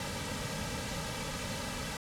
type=noise with comb filter; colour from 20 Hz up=pink; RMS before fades=-37 dBFS; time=0-1.97 s; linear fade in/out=2 ms; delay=2.8 ms; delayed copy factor=-0.75; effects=low-pass 9000 Hz 12 dB/octave